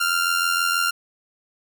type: tone with amplitude modulation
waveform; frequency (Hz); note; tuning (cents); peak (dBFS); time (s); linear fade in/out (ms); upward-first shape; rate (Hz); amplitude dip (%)
sawtooth; 1393; F6; -5; -13; 0-0.91; 10; sine; 86.3; 55
effects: none